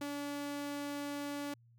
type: tone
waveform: sawtooth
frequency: 287.1 Hz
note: D4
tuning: 39 cents flat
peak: -34 dBFS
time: 0.01-1.54 s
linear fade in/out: 5 ms
effects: added 117 Hz sine -61 dBFS peak until 1.78 s